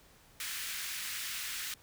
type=high-pass noise; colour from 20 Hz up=pink; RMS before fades=-39 dBFS; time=0.4-1.74 s; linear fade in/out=2 ms; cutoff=1600 Hz; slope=24 dB/octave; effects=pink hiss -61 dBFS RMS until 1.82 s